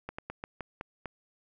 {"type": "slowing click train", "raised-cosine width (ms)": 0.5, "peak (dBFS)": -22, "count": 7, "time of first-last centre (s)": [0.09, 1.057], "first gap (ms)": 95, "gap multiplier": 1.21, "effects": []}